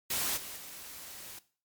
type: noise with level steps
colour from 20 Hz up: white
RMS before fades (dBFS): -32 / -43 / -46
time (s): 0.1-1.39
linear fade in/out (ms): 5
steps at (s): 0.36 / 0.56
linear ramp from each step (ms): 20
effects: noise-tail reverb RT60 0.4 s tail -17 dB re dry + MP3 96 kbps